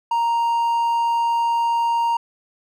triangle tone, 932.3 Hz, A#5, in tune, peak -15 dBFS, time 0.11-2.17 s, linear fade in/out 5 ms, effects none

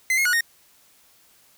45% pulse tone with pitch steps, 2058 / 2154 / 1459 / 1854 Hz, C7 / C7 / F#6 / A#6, -29 / +50 / -25 / -10 cents, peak -18 dBFS, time 0.1-0.408 s, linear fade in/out 2 ms, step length 77 ms, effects white hiss -57 dBFS RMS until 1.57 s

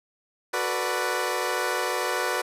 15% pulse chord, B minor seventh, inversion second, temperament equal with one note detuned, 370 / 447.2 / 493.9 / 587.3 Hz, F#4 / A4 / B4 / D5, 0 / +28 / 0 / 0 cents, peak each -24 / -27 / -22 / -25 dBFS, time 0.53-2.42 s, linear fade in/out 10 ms, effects resampled to 32000 Hz

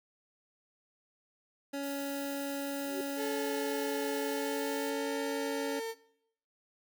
25% pulse tone, 279.8 Hz, C#4, 16 cents sharp, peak -31 dBFS, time 1.73-5.8 s, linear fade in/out 10 ms
blue noise, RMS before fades -47 dBFS, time 1.83-4.9 s, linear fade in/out 5 ms
sine tone with exponential growth, 379.2 Hz, F#4, 43 cents sharp, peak -31 dBFS, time 2.78-3.01 s, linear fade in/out 2 ms, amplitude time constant 48 ms
35% pulse tone with pitch glide, 434.3 to 452.5 Hz, A4 to A4, -23 to +48 cents, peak -33 dBFS, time 3.16-5.95 s, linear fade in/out 50 ms, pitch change +71 cents, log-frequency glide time 4.19-5.24 s
effects noise-tail reverb RT60 0.7 s tail -19 dB re dry

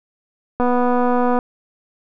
click train, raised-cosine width 1 ms, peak -6 dBFS, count 195, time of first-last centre 0.6-1.389 s, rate 246 Hz, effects none

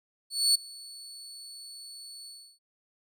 30% pulse tone with ADSR envelope, 4435 Hz, C#8, in tune, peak -16 dBFS, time 0.3-2.59 s, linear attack 250 ms, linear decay 8 ms, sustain -24 dB, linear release 320 ms, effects none

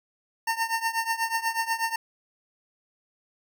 25% pulse tone with tremolo, 909 Hz, A#5, 44 cents flat, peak -18 dBFS, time 0.47-1.96 s, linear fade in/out 5 ms, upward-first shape triangle, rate 8.2 Hz, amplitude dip 90%, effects none

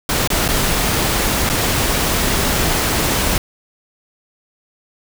pink noise with dropouts, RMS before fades -17 dBFS, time 0.09-3.38 s, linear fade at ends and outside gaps 2 ms, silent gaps 0.275-0.302 / 0.48-0.487 / 1.492-1.498 s, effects none

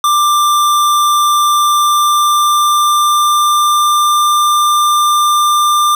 square tone with pitch glide, 1185 to 1193.2 Hz, D6 to D6, +15 to +27 cents, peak -9 dBFS, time 0.04-5.95 s, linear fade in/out 2 ms, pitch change +12 cents, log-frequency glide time 1.54-4.32 s, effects none

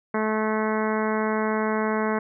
harmonic tone, 216.8 Hz, A3, 25 cents flat, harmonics 1 / 2 / 3 / 4 / 5 / 6 / 7 / 8 / 9 / 10, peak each -26 / -27 / -31 / -32 / -31 / -37 / -34 / -39 / -37 / -40 dBFS, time 0.14-2.19 s, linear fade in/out 5 ms, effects none

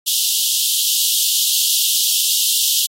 pink high-pass noise, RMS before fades -17 dBFS, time 0.06-2.87 s, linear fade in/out 20 ms, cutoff 2900 Hz, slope 96 dB/octave, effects AAC 48 kbps

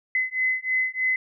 sine beating tone pair, 2032 / 2035.2 Hz, B6 / C7, +49 / -48 cents, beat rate 3.2 Hz, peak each -25 dBFS, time 0.15-1.16 s, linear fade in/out 2 ms, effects none

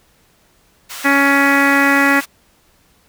pink high-pass noise, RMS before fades -30 dBFS, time 0.89-2.26 s, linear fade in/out 20 ms, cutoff 1300 Hz, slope 12 dB/octave
harmonic tone, 279.1 Hz, C#4, 12 cents sharp, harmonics 1 / 2 / 3 / 4 / 5 / 6 / 7 / 8 / 9, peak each -15 / -22 / -21 / -21 / -19 / -18 / -16 / -25 / -24 dBFS, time 1.04-2.21 s, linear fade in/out 20 ms
effects pink hiss -55 dBFS RMS until 3.08 s

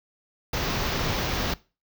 pink band-stop noise, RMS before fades -27 dBFS, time 0.53-1.54 s, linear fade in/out 5 ms, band 6200 to 15000 Hz, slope 48 dB/octave, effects noise-tail reverb RT60 0.3 s tail -20 dB re dry

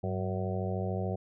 harmonic tone with a mistuned harmonic, 93.5 Hz, F#2, 19 cents sharp, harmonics 1 / 2 / 4 / 5 / 6 / 7 / 8, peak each -33 / -36 / -39 / -40 / -41 / -41 / -42 dBFS, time 0.03-1.16 s, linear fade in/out 10 ms, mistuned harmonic 1, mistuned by +99 cents, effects none

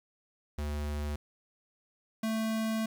square tone pair in turn, 73.9 / 221.4 Hz, D2 / A3, +11 / +11 cents, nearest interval octave + perfect fifth, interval 1900 cents, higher second, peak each -33 / -30 dBFS, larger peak second, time 0.58-1.16 / 2.23-2.86 s, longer second, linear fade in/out 5 ms, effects 10-bit

